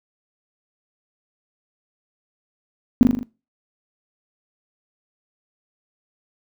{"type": "tone with echo", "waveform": "sine", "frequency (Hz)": 245.3, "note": "B3", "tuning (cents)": -12, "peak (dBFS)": -5, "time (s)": [3.01, 3.03], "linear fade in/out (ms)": 0, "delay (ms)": 40, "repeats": 5, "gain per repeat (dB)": -4, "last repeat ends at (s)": 3.23, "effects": ["noise-tail reverb RT60 0.3 s tail -21 dB re dry"]}